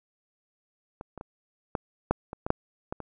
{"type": "clicks", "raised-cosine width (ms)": 1, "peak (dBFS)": [-24, -26, -25, -13, -8, -22, -17, -7, -18, -23], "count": 10, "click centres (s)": [1.011, 1.177, 1.211, 1.752, 2.11, 2.331, 2.465, 2.504, 2.925, 3.003], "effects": []}